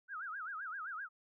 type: tone with vibrato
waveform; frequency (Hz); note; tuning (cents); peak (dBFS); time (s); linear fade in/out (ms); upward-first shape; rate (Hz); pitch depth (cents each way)
sine; 1430; F6; +41; -40; 0.08-1.09; 50; sine; 7.7; 240
effects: none

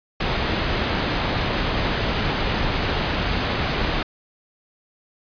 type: low-pass noise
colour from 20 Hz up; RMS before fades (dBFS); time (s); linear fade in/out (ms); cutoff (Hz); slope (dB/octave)
pink; -23; 0.2-4.03; 5; 4400; 24
effects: resampled to 11025 Hz

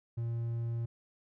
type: tone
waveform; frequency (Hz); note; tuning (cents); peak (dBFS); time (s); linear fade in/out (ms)
triangle; 116.54; A#2; 0; -30; 0.17-0.86; 10
effects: none

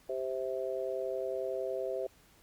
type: harmonic tone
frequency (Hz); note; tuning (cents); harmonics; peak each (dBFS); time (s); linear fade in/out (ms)
130.8; C3; 0; 3 / 4 / 5; -37 / -36 / -38; 0.09-2.07; 5
effects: pink hiss -63 dBFS RMS until 2.42 s + Opus 48 kbps

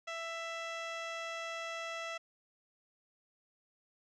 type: tone with low-pass filter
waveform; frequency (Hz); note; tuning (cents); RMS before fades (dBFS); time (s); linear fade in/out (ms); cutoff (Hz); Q
15% pulse; 663; E5; +10; -41; 0.07-2.18; 10; 4500; 1.8
effects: none

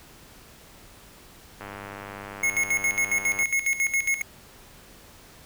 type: click train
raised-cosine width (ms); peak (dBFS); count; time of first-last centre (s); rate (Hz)
0.5; -22; 183; 1.61-3.43; 100
type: tone with tremolo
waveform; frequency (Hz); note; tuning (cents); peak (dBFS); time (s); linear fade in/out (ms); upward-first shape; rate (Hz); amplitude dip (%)
square; 2174; C#7; -34; -21; 2.43-4.22; 5; square; 7.3; 75
effects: pink hiss -50 dBFS RMS until 5.45 s

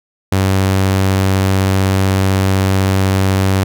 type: tone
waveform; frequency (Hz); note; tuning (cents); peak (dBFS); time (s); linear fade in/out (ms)
sawtooth; 95.9; G2; -37; -7; 0.32-3.64; 5
effects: none

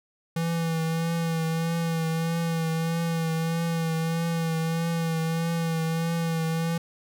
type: tone with vibrato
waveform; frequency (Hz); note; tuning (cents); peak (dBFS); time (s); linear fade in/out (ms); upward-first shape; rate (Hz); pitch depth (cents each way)
square; 164.6; E3; -2; -25; 0.36-6.78; 5; triangle; 1.6; 34
effects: none

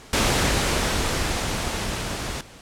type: noise with level ramp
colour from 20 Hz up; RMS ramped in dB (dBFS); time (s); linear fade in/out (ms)
pink; -19 to -30; 0.13-2.41; 2
effects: pink hiss -45 dBFS RMS until 2.61 s + low-pass 9000 Hz 12 dB/octave

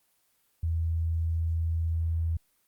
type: tone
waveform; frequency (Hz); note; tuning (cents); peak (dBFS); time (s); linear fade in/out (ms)
sine; 82.2; E2; -4; -25; 0.63-2.37; 5
effects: white hiss -70 dBFS RMS until 2.67 s + Opus 24 kbps

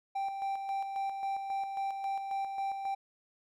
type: tone with tremolo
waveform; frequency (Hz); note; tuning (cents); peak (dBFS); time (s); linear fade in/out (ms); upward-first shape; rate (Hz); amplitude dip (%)
triangle; 784; G5; 0; -29; 0.15-2.95; 10; square; 3.7; 45
effects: none

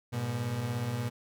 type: beating tone pair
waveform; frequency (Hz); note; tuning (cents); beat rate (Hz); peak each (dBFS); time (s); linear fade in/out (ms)
35% pulse; 103.83 / 120.83; G#2 / B2; 0 / -37; 17; -36 / -30; 0.12-1.1; 20
effects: none

